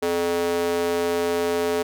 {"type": "tone with high-pass filter", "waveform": "square", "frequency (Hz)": 86, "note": "F2", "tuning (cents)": -26, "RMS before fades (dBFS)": -23, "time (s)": [0.02, 1.83], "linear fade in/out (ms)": 10, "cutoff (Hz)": 400, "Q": 2.9, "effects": []}